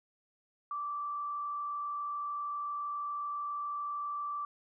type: tone with frequency modulation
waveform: sine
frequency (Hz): 1167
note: D6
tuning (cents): -11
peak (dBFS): -34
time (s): 0.71-4.45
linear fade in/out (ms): 2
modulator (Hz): 47.3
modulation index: 0.31
effects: none